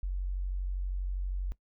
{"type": "tone", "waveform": "sine", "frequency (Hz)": 46.25, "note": "F#1", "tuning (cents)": 0, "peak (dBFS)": -30, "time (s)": [0.03, 1.52], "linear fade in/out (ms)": 0, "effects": ["noise-tail reverb RT60 0.1 s tail -19 dB re dry"]}